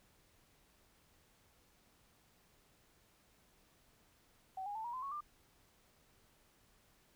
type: tone with pitch steps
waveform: sine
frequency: 760 / 819.3 / 883.2 / 952 / 1026.3 / 1106.3 / 1192.6 Hz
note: F#5 / G#5 / A5 / A#5 / C6 / C#6 / D6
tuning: +46 / -24 / +6 / +36 / -34 / -4 / +26 cents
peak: -40 dBFS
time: 4.57-5.207 s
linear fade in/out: 5 ms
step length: 91 ms
effects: pink hiss -70 dBFS RMS until 7.15 s